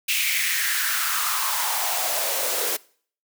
white noise with high-pass filter sweep, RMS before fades -24 dBFS, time 0.08-2.77 s, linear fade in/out 10 ms, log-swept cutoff 2600 to 420 Hz, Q 4.2, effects noise-tail reverb RT60 0.5 s tail -22 dB re dry

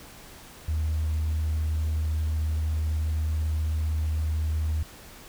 sine tone, 78.1 Hz, D#2, 7 cents sharp, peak -22 dBFS, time 0.68-4.83 s, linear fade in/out 5 ms, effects tanh soft clip ceiling -21 dBFS + pink hiss -47 dBFS RMS until 5.28 s

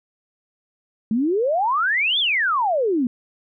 sine exponential two-way sweep, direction up then down, 209.5 to 3593 to 230.8 Hz, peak -17 dBFS, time 1.11-3.07 s, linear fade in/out 2 ms, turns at 2.19 s, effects none

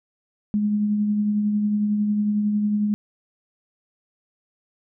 sine tone with tremolo, 208.7 Hz, G#3, 9 cents sharp, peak -17 dBFS, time 0.54-2.94 s, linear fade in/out 0 ms, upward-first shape triangle, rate 11 Hz, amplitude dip 35%, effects none

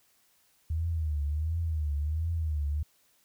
sine tone with vibrato, 77.78 Hz, D#2, in tune, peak -27 dBFS, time 0.7-2.83 s, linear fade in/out 5 ms, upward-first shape triangle, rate 1.4 Hz, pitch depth 150 cents each way, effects white hiss -67 dBFS RMS until 3.24 s

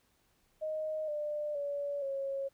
sine tone with pitch steps, 622.3 / 596.3 / 571.3 / 547.4 Hz, D#5 / D5 / D5 / C#5, 0 / +26 / -48 / -22 cents, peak -33 dBFS, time 0.61-2.49 s, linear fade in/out 20 ms, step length 470 ms, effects pink hiss -72 dBFS RMS until 2.53 s

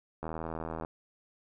click train, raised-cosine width 1 ms, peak -23 dBFS, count 51, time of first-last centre 0.23-0.849 s, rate 80.8 Hz, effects none

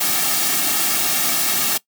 white noise with comb filter, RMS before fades -19 dBFS, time 0-1.78 s, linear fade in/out 10 ms, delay 2 ms, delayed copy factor -0.7, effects noise-tail reverb RT60 0.1 s tail -20 dB re dry + high-pass 150 Hz 12 dB/octave

